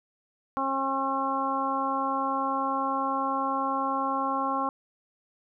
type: harmonic tone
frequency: 270 Hz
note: C#4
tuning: 45 cents flat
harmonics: 1 / 2 / 3 / 4 / 5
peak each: -33 / -35 / -31 / -28 / -36 dBFS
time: 0.57-4.69 s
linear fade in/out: 0 ms
effects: none